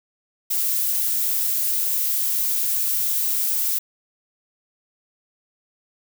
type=noise; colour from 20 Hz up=violet; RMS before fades=-22 dBFS; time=0.5-3.79 s; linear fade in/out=10 ms; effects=none